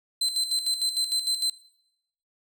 35% pulse tone with tremolo, 4071 Hz, C8, 48 cents flat, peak -21 dBFS, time 0.21-1.5 s, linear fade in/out 5 ms, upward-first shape square, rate 6.6 Hz, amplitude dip 60%, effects noise-tail reverb RT60 0.8 s tail -20 dB re dry

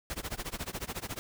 pink noise with tremolo, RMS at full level -35 dBFS, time 0.1-1.19 s, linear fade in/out 0 ms, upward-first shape sine, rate 14 Hz, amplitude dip 95%, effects none

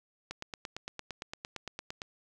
click train, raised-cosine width 0.2 ms, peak -21 dBFS, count 16, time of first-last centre 0.31-2.018 s, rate 8.78 Hz, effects none

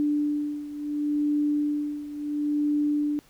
sine beating tone pair, 294.6 / 295.32 Hz, D4 / D4, +6 / +10 cents, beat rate 0.72 Hz, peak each -25 / -29 dBFS, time 0-3.19 s, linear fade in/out 0 ms, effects pink hiss -58 dBFS RMS until 3.29 s

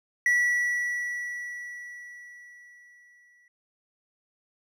triangle tone with exponential decay, 1946 Hz, B6, 26 cents flat, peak -17 dBFS, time 0.26-3.48 s, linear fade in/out 2 ms, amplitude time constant 700 ms, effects none

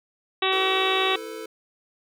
harmonic tone, 380 Hz, F#4, 46 cents sharp, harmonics 1 / 2 / 3 / 4 / 5 / 6 / 7 / 8 / 9 / 10, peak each -26 / -29 / -27 / -35 / -32 / -32 / -29 / -33 / -31 / -28 dBFS, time 0.42-1.16 s, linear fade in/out 5 ms
square chord, E suspended fourth, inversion none, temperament equal with one note detuned, 329.6 / 440 / 504 Hz, E4 / A4 / B4, 0 / 0 / +35 cents, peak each -41 / -36 / -41 dBFS, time 0.52-1.46 s, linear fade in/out 5 ms
effects none

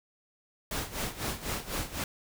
pink noise with tremolo, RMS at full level -32 dBFS, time 0.71-2.04 s, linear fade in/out 2 ms, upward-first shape sine, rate 4 Hz, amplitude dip 80%, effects none

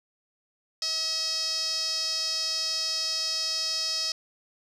sawtooth tone with band-pass filter, 641 Hz, E5, 49 cents flat, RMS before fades -29 dBFS, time 0.82-4.12 s, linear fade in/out 2 ms, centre 5000 Hz, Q 8.4, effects none

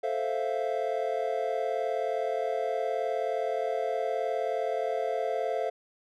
triangle chord, F major seventh, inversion first, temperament equal, 440 / 523.3 / 659.3 / 698.5 Hz, A4 / C5 / E5 / F5, 0 / 0 / 0 / 0 cents, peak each -31 dBFS, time 0.03-5.7 s, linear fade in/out 10 ms, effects none

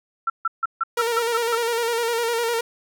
sine tone bursts, 1347 Hz, E6, 37 cents sharp, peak -18 dBFS, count 8, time 0.27-1.552 s, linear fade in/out 5 ms, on 29 ms, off 150 ms
sawtooth tone with vibrato, 466.2 Hz, A#4, in tune, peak -17 dBFS, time 0.97-2.61 s, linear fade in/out 5 ms, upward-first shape square, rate 9.9 Hz, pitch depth 39 cents each way
effects none

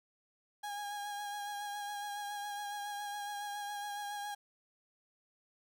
35% pulse tone with vibrato, 820 Hz, G#5, 22 cents flat, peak -37 dBFS, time 0.63-4.35 s, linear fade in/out 10 ms, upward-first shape sine, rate 7.2 Hz, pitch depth 23 cents each way, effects 13-bit

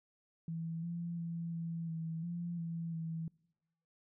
sine tone with pitch steps, 164.4 / 170.6 / 167.9 / 166.3 / 162.7 / 172.3 / 166.5 / 163 Hz, E3 / F3 / E3 / E3 / E3 / F3 / E3 / E3, -4 / -40 / +32 / +16 / -22 / -23 / +18 / -19 cents, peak -37 dBFS, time 0.48-3.28 s, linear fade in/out 2 ms, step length 350 ms, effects noise-tail reverb RT60 1.0 s tail -25 dB re dry

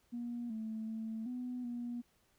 sine tone with pitch steps, 238.8 / 220.3 / 222.3 / 248.6 / 240.2 Hz, A#3 / A3 / A3 / B3 / B3, +42 / +2 / +18 / +12 / -48 cents, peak -37 dBFS, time 0.12-2.02 s, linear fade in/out 20 ms, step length 380 ms, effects tanh soft clip ceiling -33 dBFS + pink hiss -73 dBFS RMS until 2.38 s

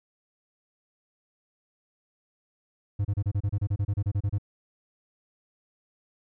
triangle tone bursts, 101 Hz, G#2, 48 cents flat, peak -21 dBFS, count 16, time 2.99-4.384 s, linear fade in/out 10 ms, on 59 ms, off 30 ms, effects none

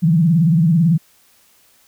sine tone with vibrato, 164.81 Hz, E3, in tune, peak -10 dBFS, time 0.02-0.98 s, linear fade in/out 20 ms, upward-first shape sine, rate 18 Hz, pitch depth 160 cents each way, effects white hiss -54 dBFS RMS until 1.87 s

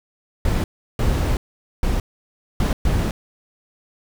brown noise bursts at uneven times, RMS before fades -19 dBFS, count 5, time 0.45-0.64 / 0.99-1.37 / 1.83-2 / 2.6-2.73 / 2.85-3.11 s, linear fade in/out 2 ms, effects none

